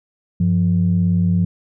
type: tone pair together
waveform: sine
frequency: 96.79 / 174.61 Hz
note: G2 / F3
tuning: -21 / 0 cents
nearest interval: minor seventh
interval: 1021 cents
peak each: -17 / -14 dBFS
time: 0.4-1.45 s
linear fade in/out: 5 ms
effects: tanh soft clip ceiling -7 dBFS